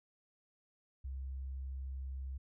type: tone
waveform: sine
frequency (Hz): 66.4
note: C2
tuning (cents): +26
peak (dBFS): -39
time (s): 1.04-2.38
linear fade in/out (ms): 10
effects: none